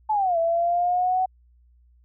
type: linear two-way sweep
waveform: sine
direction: down then up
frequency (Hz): 880 to 660 to 751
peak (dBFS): -19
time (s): 0.09-1.26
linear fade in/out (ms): 10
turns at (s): 0.38
effects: added 60 Hz sine -54 dBFS peak until 2.04 s